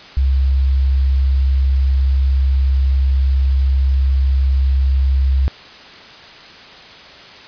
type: tone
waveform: sine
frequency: 66.9 Hz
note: C2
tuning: 39 cents sharp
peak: -11 dBFS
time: 0.17-5.48 s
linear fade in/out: 0 ms
effects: white hiss -38 dBFS RMS until 7.47 s + resampled to 11025 Hz